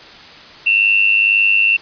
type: tone with amplitude modulation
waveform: sine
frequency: 2700 Hz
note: E7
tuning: 41 cents sharp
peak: -7 dBFS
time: 0.66-1.77 s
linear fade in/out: 10 ms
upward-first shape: sine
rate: 102 Hz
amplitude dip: 65%
effects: white hiss -38 dBFS RMS until 1.81 s + resampled to 11025 Hz